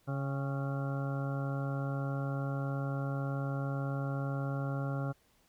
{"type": "harmonic tone with a mistuned harmonic", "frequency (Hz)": 138.2, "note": "C#3", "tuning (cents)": -5, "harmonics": [1, 2, 3, 4, 5, 6, 8, 9, 10], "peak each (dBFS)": [-33, -41, -48, -43, -48, -49, -50, -54, -46], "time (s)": [0.07, 5.13], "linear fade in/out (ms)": 20, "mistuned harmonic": 6, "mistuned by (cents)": -43, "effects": ["pink hiss -69 dBFS RMS until 5.48 s"]}